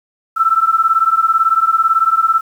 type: beating tone pair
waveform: sine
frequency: 1318.5 / 1336.5 Hz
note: E6 / E6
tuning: 0 / +23 cents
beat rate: 18 Hz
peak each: -13 dBFS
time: 0.36-2.41 s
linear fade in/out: 20 ms
effects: 7-bit